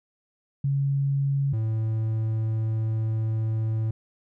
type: tone pair in turn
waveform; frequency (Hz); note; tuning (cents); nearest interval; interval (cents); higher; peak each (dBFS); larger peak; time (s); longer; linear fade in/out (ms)
sine / triangle; 138.9 / 110.61; C#3 / A2; +4 / +10; major third; 394; first; -21; neither; 0.64-1.53 / 1.53-3.91; second; 5
effects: none